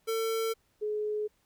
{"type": "tone pair in turn", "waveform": ["square", "sine"], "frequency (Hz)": [450, 423.1], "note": ["A4", "G#4"], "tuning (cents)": [39, 32], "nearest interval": "minor second", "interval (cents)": 107, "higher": "first", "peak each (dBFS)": [-29, -29], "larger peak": "neither", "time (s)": [[0.07, 0.54], [0.81, 1.28]], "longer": "neither", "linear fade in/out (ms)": 20, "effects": ["pink hiss -71 dBFS RMS until 1.45 s"]}